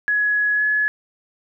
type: tone with pitch glide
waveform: sine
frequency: 1682 to 1700.6 Hz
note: G#6 to G#6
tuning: +22 to +41 cents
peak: -16 dBFS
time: 0.08-0.88 s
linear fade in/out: 0 ms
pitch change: +19 cents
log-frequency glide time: 0.54-0.63 s
effects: none